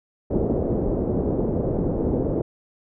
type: low-pass noise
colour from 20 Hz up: white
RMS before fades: -23 dBFS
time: 0.3-2.42 s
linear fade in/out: 10 ms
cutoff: 480 Hz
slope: 24 dB/octave
effects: none